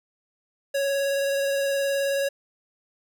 square tone with vibrato, 554.4 Hz, C#5, in tune, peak -23 dBFS, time 0.74-2.29 s, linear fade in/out 10 ms, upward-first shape square, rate 19 Hz, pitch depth 11 cents each way, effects none

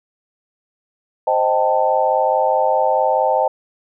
sine chord, A half-diminished seventh, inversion first, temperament equal with one note detuned, 523.3 / 622.3 / 784 / 888.7 Hz, C5 / Eb5 / G5 / A5, 0 / 0 / 0 / +17 cents, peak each -19 dBFS, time 1.27-3.48 s, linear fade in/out 5 ms, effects none

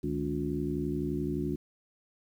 harmonic tone with a mistuned harmonic, 71.7 Hz, D2, 41 cents flat, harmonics 1 / 2 / 3 / 4 / 5, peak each -39 / -35 / -37 / -34 / -35 dBFS, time 0.03-1.56 s, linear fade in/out 10 ms, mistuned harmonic 2, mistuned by +140 cents, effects 10-bit

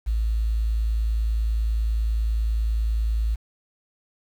sine tone, 55 Hz, A1, in tune, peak -20 dBFS, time 0.06-3.36 s, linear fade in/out 20 ms, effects 8-bit

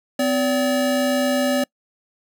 square tone pair together, 255.2 / 575 Hz, C4 / D5, -43 / -37 cents, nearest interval octave + major second, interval 1406 cents, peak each -21 dBFS, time 0.19-1.64 s, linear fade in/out 5 ms, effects noise-tail reverb RT60 0.1 s tail -26 dB re dry

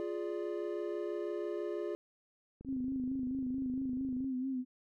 triangle chord, D diminished, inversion first, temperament equal, 349.2 / 415.3 / 587.3 Hz, F4 / Ab4 / D5, 0 / 0 / 0 cents, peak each -36 / -37 / -41 dBFS, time 0-1.95 s, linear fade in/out 0 ms
click train, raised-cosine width 3 ms, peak -37 dBFS, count 43, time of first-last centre 2.61-4.244 s, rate 25.7 Hz
sine tone with vibrato, 260 Hz, C4, 11 cents flat, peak -33 dBFS, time 2.65-4.65 s, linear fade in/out 50 ms, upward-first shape sine, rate 4.5 Hz, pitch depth 57 cents each way
effects none

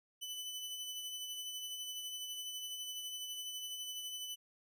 sawtooth tone with tremolo, 2999 Hz, F#7, 23 cents sharp, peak -37 dBFS, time 0.21-4.36 s, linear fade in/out 20 ms, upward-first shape sine, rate 12 Hz, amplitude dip 35%, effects none

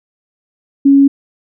sine tone, 277.2 Hz, C#4, in tune, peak -4 dBFS, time 0.85-1.08 s, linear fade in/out 10 ms, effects none

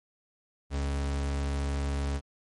40% pulse tone, 70 Hz, C#2, 18 cents sharp, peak -27 dBFS, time 0.7-2.21 s, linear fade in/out 50 ms, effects MP3 48 kbps

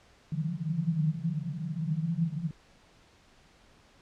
white band-pass noise, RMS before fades -31 dBFS, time 0.32-2.51 s, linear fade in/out 2 ms, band 150 to 170 Hz, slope 96 dB/octave, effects pink hiss -60 dBFS RMS until 4.01 s + low-pass 6000 Hz 12 dB/octave

